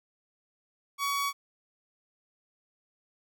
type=tone; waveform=sawtooth; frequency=1127 Hz; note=C#6; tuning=28 cents sharp; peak=-24 dBFS; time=0.98-1.33 s; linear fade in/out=50 ms; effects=none